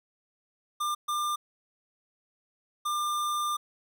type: tone bursts at uneven times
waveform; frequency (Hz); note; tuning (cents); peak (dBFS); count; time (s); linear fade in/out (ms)
square; 1197; D6; +33; -28; 3; 0.8-0.95 / 1.08-1.36 / 2.85-3.57; 10
effects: none